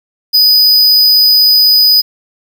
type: tone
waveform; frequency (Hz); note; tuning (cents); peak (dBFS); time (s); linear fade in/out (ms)
square; 4978; D#8; 0; -5; 0.33-2.02; 20
effects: 7-bit